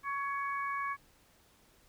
harmonic tone, 559 Hz, C#5, 14 cents sharp, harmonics 2 / 3 / 4, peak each -34 / -40 / -42 dBFS, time 0.03-0.97 s, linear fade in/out 50 ms, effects pink hiss -65 dBFS RMS until 1.88 s

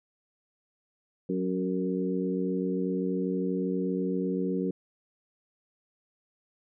harmonic tone with a mistuned harmonic, 92.5 Hz, F#2, in tune, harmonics 2 / 3 / 4 / 5, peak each -30 / -32 / -33 / -34 dBFS, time 1.29-4.71 s, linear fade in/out 5 ms, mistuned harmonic 4, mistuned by +21 cents, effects none

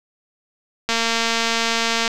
click train, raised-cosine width 0.2 ms, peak -3 dBFS, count 273, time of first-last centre 0.89-2.078 s, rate 229 Hz, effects none

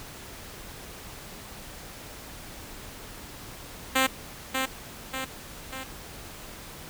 5% pulse tone with echo, 263.1 Hz, C4, 10 cents sharp, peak -9 dBFS, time 3.95-4.07 s, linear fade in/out 10 ms, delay 590 ms, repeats 3, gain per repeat -5 dB, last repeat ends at 5.84 s, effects pink hiss -43 dBFS RMS until 6.89 s

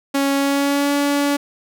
sawtooth tone with pitch glide, 277.2 to 285.5 Hz, C#4 to D4, 0 to -49 cents, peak -12 dBFS, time 0.14-1.37 s, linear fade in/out 10 ms, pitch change +51 cents, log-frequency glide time 0.36-0.93 s, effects none

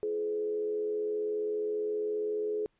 sine tone with frequency modulation, 424 Hz, G#4, 36 cents sharp, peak -29 dBFS, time 0.03-2.66 s, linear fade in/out 0 ms, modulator 85.1 Hz, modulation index 0.43, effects pink hiss -74 dBFS RMS until 2.79 s + resampled to 8000 Hz

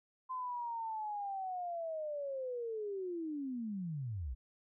sine linear sweep, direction down, 1035 to 54 Hz, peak -37 dBFS, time 0.29-4.35 s, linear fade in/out 20 ms, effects none

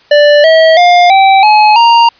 square tone with pitch steps, 587.3 / 644.2 / 706.5 / 774.9 / 850 / 932.3 Hz, D5 / E5 / F5 / G5 / G#5 / A#5, 0 / -40 / +20 / -20 / +40 / 0 cents, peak -3 dBFS, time 0.11-2.09 s, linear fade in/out 5 ms, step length 330 ms, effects white hiss -44 dBFS RMS until 2.19 s + resampled to 11025 Hz

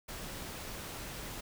pink noise, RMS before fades -43 dBFS, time 0.08-1.41 s, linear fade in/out 10 ms, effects none

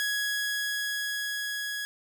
sawtooth tone with level ramp, 1669 Hz, G#6, 8 cents sharp, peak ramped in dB -23 to -28 dBFS, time 0-1.85 s, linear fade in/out 0 ms, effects none

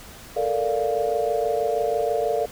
sine chord, Bb major seventh, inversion third, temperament equal, 440 / 466.2 / 587.3 / 698.5 Hz, A4 / Bb4 / D5 / F5, 0 / 0 / 0 / 0 cents, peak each -26 dBFS, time 0.36-2.46 s, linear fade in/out 10 ms, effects pink hiss -43 dBFS RMS until 2.51 s

